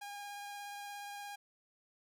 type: tone with vibrato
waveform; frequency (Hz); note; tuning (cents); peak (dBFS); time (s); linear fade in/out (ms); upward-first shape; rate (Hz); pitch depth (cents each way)
sawtooth; 813; G#5; -37; -40; 0.01-1.36; 10; sine; 17; 11
effects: none